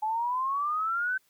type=exponential sweep; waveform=sine; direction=up; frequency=850 to 1545 Hz; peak=-26 dBFS; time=0.02-1.18 s; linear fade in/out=10 ms; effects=white hiss -68 dBFS RMS until 1.29 s + high-pass 60 Hz 12 dB/octave